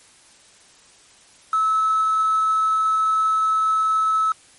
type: tone with quantisation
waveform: sine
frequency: 1300 Hz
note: E6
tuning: 24 cents flat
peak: -16 dBFS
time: 1.53-4.32 s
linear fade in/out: 2 ms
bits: 6
effects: white hiss -51 dBFS RMS until 4.58 s + MP3 48 kbps